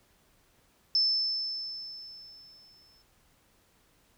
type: tone with exponential decay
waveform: sine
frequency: 5274 Hz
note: E8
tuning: in tune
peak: -21 dBFS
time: 0.95-3.02 s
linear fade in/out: 1 ms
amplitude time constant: 450 ms
effects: pink hiss -66 dBFS RMS until 4.17 s